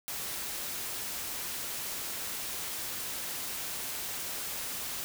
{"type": "noise", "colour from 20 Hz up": "white", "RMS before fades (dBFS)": -37, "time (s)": [0.08, 5.04], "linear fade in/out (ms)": 0, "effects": []}